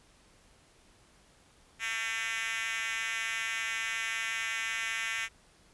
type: tone with high-pass filter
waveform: 5% pulse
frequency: 225.3 Hz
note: A3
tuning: 41 cents sharp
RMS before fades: -34 dBFS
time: 1.79-5.29 s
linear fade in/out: 50 ms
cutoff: 2000 Hz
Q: 2
effects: pink hiss -62 dBFS RMS until 5.73 s + resampled to 24000 Hz